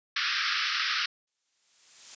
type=band-pass noise; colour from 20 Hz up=pink; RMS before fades=-29 dBFS; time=0.16-1.06 s; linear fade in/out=5 ms; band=1200 to 5500 Hz; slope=96 dB/octave
type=noise with exponential growth; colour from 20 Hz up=blue; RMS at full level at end=-39 dBFS; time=1.27-2.15 s; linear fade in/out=5 ms; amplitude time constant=190 ms
effects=resampled to 16000 Hz